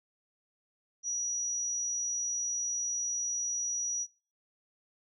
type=tone; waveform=sine; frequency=5820 Hz; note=F#8; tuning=29 cents flat; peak=-30 dBFS; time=1.03-4.07 s; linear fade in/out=50 ms; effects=noise-tail reverb RT60 0.4 s tail -22 dB re dry